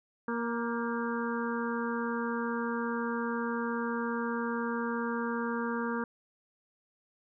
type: harmonic tone with a mistuned harmonic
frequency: 234.4 Hz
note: A#3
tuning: 10 cents sharp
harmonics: 1 / 2 / 4 / 5 / 6 / 7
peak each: -33 / -36 / -39 / -40 / -41 / -41 dBFS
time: 0.28-6.04 s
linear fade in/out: 2 ms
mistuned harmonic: 7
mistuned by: -39 cents
effects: none